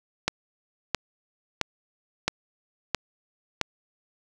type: click train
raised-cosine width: 0.2 ms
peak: -5 dBFS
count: 6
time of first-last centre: 0.28-3.613 s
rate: 1.5 Hz
effects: none